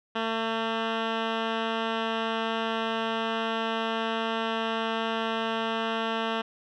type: tone with low-pass filter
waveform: 10% pulse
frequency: 225.1 Hz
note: A3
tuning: 40 cents sharp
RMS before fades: -29 dBFS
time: 0.15-6.42 s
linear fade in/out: 10 ms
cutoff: 2700 Hz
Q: 2.5
effects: none